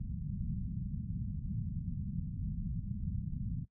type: low-pass noise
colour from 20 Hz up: white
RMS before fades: -38 dBFS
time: 0-3.65 s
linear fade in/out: 5 ms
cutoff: 200 Hz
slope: 48 dB/octave
effects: noise-tail reverb RT60 0.1 s tail -17 dB re dry